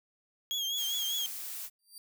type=tone with vibrato; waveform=35% pulse; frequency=3271 Hz; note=G#7; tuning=27 cents flat; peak=-29 dBFS; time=0.51-1.26 s; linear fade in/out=0 ms; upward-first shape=triangle; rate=5 Hz; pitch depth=71 cents each way
type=noise; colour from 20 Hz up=blue; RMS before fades=-40 dBFS; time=0.75-1.7 s; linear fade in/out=50 ms
type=tone with exponential growth; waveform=15% pulse; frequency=4699 Hz; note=D8; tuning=in tune; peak=-36 dBFS; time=1.79-1.98 s; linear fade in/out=1 ms; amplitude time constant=41 ms
effects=none